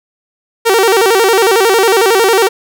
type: tone with vibrato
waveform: sawtooth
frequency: 420.4 Hz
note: G#4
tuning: 21 cents sharp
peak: -3 dBFS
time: 0.65-2.49 s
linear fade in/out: 20 ms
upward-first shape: square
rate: 11 Hz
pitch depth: 160 cents each way
effects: none